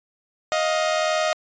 sawtooth tone pair together, 625 / 707 Hz, D#5 / F5, +8 / +21 cents, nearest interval major second, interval 213 cents, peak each -17 / -22 dBFS, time 0.52-1.33 s, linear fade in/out 0 ms, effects resampled to 16000 Hz

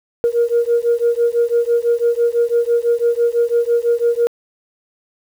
sine beating tone pair, 468.9 / 474.9 Hz, A#4 / A#4, +10 / +32 cents, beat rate 6 Hz, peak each -15 dBFS, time 0.24-4.27 s, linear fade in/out 0 ms, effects tanh soft clip ceiling -7 dBFS + 7-bit

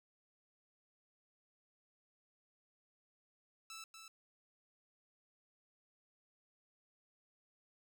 10% pulse tone with echo, 1318.5 Hz, E6, in tune, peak -40 dBFS, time 3.7-3.84 s, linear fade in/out 2 ms, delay 240 ms, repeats 1, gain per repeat -5 dB, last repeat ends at 4.08 s, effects none

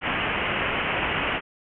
white low-pass noise, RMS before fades -26 dBFS, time 0.01-1.41 s, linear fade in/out 50 ms, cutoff 3000 Hz, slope 96 dB/octave, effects none

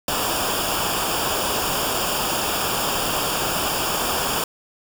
pink noise with comb filter, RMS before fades -23 dBFS, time 0.08-4.44 s, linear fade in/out 2 ms, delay 0.49 ms, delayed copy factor -0.75, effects none

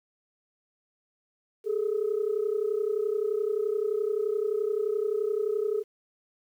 sine tone pair together, 408.4 / 440 Hz, G#4 / A4, -29 / 0 cents, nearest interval minor second, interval 129 cents, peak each -27 dBFS, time 1.64-5.84 s, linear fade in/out 50 ms, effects tanh soft clip ceiling -19 dBFS + 10-bit

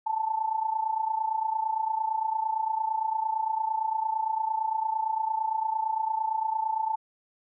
sine tone with amplitude modulation, 880 Hz, A5, in tune, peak -22 dBFS, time 0.06-6.96 s, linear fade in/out 10 ms, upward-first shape sine, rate 28.8 Hz, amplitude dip 75%, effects none

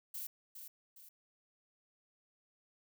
violet noise with echo, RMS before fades -43 dBFS, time 0.14-0.27 s, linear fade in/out 5 ms, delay 410 ms, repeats 2, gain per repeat -7 dB, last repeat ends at 1.09 s, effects none

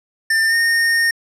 square tone with pitch glide, 1793 to 1838.1 Hz, A6 to A#6, +32 to -25 cents, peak -14 dBFS, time 0.3-1.11 s, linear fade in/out 5 ms, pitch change +43 cents, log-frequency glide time 0.48-0.54 s, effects low-pass 11000 Hz 12 dB/octave

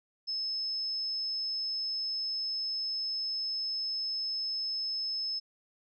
sine tone, 5210 Hz, E8, 21 cents flat, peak -31 dBFS, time 0.27-5.4 s, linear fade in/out 20 ms, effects none

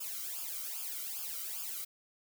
blue noise with flanger, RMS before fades -40 dBFS, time 0-1.85 s, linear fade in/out 10 ms, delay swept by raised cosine 0.5 to 1.17 ms, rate 2.5 Hz, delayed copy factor -0.95, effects none

